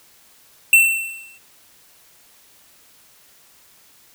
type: tone with exponential decay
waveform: square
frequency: 2692 Hz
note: E7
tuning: 36 cents sharp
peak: -7 dBFS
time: 0.73-1.38 s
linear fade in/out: 2 ms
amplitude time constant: 140 ms
effects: white hiss -52 dBFS RMS until 4.14 s